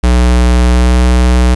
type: tone with pitch glide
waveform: square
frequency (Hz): 61.1 to 61.77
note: B1 to B1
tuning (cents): -18 to +1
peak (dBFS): -6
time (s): 0.03-1.55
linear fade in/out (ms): 10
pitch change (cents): +19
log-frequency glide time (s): 0.73-0.91
effects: resampled to 24000 Hz + 7-bit